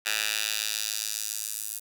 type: tone with high-pass filter sweep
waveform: 10% pulse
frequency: 107.2 Hz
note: A2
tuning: 45 cents flat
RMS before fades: -31 dBFS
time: 0.05-1.8 s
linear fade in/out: 20 ms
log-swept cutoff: 2200 to 9600 Hz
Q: 1.1
effects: none